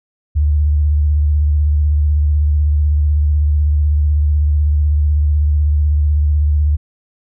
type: tone with vibrato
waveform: sine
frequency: 74.3 Hz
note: D2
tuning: 21 cents sharp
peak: -10 dBFS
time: 0.35-6.77 s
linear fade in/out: 20 ms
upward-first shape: square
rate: 16 Hz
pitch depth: 43 cents each way
effects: none